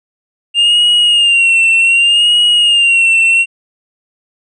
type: tone with vibrato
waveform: triangle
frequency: 2794 Hz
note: F7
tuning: in tune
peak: -5 dBFS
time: 0.54-3.46 s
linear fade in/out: 50 ms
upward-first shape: sine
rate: 0.66 Hz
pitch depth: 64 cents each way
effects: resampled to 22050 Hz